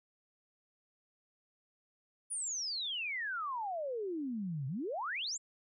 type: exponential two-way sweep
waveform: sine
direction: down then up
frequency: 9956 to 127 to 7790 Hz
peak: -35 dBFS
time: 2.3-5.38 s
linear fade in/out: 20 ms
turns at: 4.67 s
effects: none